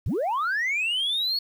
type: linear sweep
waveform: sine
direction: up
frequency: 58 to 4417 Hz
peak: -21 dBFS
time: 0.06-1.39 s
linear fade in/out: 5 ms
effects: tanh soft clip ceiling -21 dBFS + 9-bit